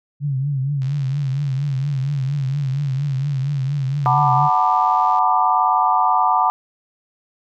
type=tone with vibrato; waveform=sine; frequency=138 Hz; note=C#3; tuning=7 cents flat; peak=-18 dBFS; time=0.2-4.5 s; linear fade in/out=50 ms; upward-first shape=triangle; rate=4.3 Hz; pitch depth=120 cents each way
type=click train; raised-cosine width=0.2 ms; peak=-25 dBFS; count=352; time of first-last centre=0.82-5.186 s; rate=80.4 Hz
type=chord; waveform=sine; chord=B minor seventh; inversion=second; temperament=just; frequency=740.8 / 889 / 987.8 / 1185.3 Hz; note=F#5 / A5 / B5 / D6; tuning=+2 / +18 / 0 / +16 cents; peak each=-19 dBFS; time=4.06-6.5 s; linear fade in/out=0 ms
effects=none